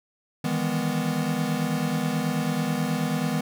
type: chord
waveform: square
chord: E major seventh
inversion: third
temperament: equal with one note detuned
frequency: 155.56 / 164.81 / 203.7 / 246.9 Hz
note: D#3 / E3 / G#3 / B3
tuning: 0 / 0 / -33 / 0 cents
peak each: -31 / -30 / -31 / -29 dBFS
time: 0.44-3.41 s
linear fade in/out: 5 ms
effects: none